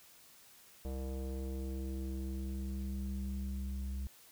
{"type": "tone with low-pass filter sweep", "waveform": "square", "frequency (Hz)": 66, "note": "C2", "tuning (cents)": 16, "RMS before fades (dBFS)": -39, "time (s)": [0.85, 4.07], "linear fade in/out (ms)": 0, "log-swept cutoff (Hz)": [580, 140], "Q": 2.2, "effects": ["white hiss -60 dBFS RMS until 4.31 s"]}